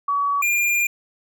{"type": "tone pair in turn", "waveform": ["sine", "square"], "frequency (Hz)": [1134, 2403], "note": ["C#6", "D7"], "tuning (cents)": [39, 39], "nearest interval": "octave + minor second", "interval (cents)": 1300, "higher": "second", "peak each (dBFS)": -18, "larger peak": "neither", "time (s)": [[0.08, 0.42], [0.42, 0.87]], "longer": "second", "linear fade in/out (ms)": 5, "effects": []}